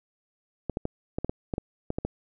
clicks, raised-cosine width 2 ms, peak -15 dBFS, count 11, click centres 0.697 / 0.771 / 0.854 / 1.185 / 1.246 / 1.295 / 1.538 / 1.581 / 1.904 / 1.985 / 2.05 s, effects none

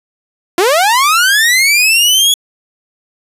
sawtooth linear sweep, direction up, 329.6 to 3395 Hz, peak -4 dBFS, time 0.58-2.34 s, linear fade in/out 2 ms, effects resampled to 32000 Hz

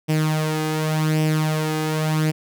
sawtooth tone with flanger, 155.56 Hz, D#3, in tune, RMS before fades -21 dBFS, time 0.08-2.32 s, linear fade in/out 20 ms, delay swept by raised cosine 0.36 to 2.46 ms, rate 0.88 Hz, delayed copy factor +0.6, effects none

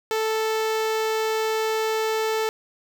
sawtooth tone with notch filter, 439.9 Hz, A4, in tune, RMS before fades -24 dBFS, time 0.11-2.49 s, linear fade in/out 0 ms, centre 10000 Hz, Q 1.6, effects none

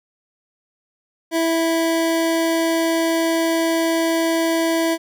25% pulse tone, 329 Hz, E4, 3 cents flat, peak -13 dBFS, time 1.31-4.98 s, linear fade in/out 50 ms, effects none

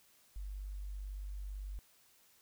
sine tone, 49 Hz, G1, in tune, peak -40 dBFS, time 0.36-1.79 s, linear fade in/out 0 ms, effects white hiss -67 dBFS RMS until 2.41 s

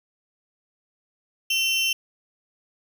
35% pulse tone pair together, 2720 / 3085 Hz, F7 / G7, -46 / -28 cents, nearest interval major second, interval 218 cents, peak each -22 dBFS, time 1.5-1.93 s, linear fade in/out 5 ms, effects none

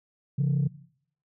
sine tone pair together, 138.31 / 170 Hz, C#3 / F3, -4 / -46 cents, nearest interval major third, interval 358 cents, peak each -21 / -27 dBFS, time 0.38-0.68 s, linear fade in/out 10 ms, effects noise-tail reverb RT60 0.6 s tail -17 dB re dry + tanh soft clip ceiling -18 dBFS

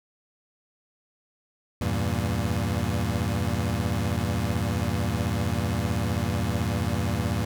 25% pulse chord, E diminished, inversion none, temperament equal, 82.41 / 98 / 116.54 Hz, E2 / G2 / Bb2, 0 / 0 / 0 cents, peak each -25 dBFS, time 1.81-7.45 s, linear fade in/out 5 ms, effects none

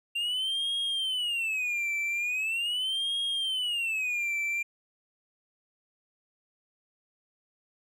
triangle tone with vibrato, 2760 Hz, F7, 21 cents flat, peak -26 dBFS, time 0.15-4.63 s, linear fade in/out 10 ms, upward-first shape sine, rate 0.41 Hz, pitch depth 290 cents each way, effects none

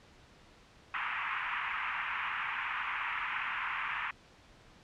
pink band-pass noise, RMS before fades -36 dBFS, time 0.94-4.11 s, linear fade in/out 2 ms, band 950 to 2700 Hz, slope 48 dB/octave, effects pink hiss -59 dBFS RMS until 4.83 s + low-pass 5000 Hz 12 dB/octave

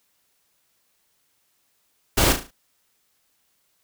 pink noise with echo, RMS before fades -18 dBFS, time 2.17-2.33 s, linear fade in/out 10 ms, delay 36 ms, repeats 5, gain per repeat -7 dB, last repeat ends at 2.51 s, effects white hiss -68 dBFS RMS until 3.83 s

